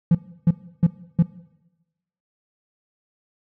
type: tone bursts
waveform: triangle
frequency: 170 Hz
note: F3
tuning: 46 cents flat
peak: -8 dBFS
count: 4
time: 0.11-1.226 s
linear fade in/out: 5 ms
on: 39 ms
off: 320 ms
effects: noise-tail reverb RT60 1.0 s tail -21 dB re dry + tanh soft clip ceiling -7 dBFS